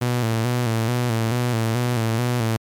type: tone with vibrato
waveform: sawtooth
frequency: 117.6 Hz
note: A#2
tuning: 16 cents sharp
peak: -15 dBFS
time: 0.01-2.57 s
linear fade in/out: 10 ms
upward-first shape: square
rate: 2.3 Hz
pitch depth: 70 cents each way
effects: MP3 96 kbps